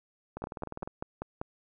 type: two click trains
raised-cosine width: 1 ms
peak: -24 / -20 dBFS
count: 11 / 6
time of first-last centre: 0.37-0.875 / 0.44-1.415 s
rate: 19.8 / 5.13 Hz
effects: none